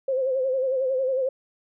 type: tone with vibrato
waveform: sine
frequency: 524 Hz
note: C5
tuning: 2 cents sharp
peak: -21 dBFS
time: 0.08-1.29 s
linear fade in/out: 5 ms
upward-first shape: sine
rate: 11 Hz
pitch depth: 62 cents each way
effects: none